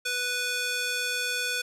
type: tone with high-pass filter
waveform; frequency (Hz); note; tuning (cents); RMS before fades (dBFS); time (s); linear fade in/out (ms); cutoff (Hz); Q
square; 493.9; B4; 0; -29; 0.05-1.62; 10; 1700; 0.79
effects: low-pass 11000 Hz 12 dB/octave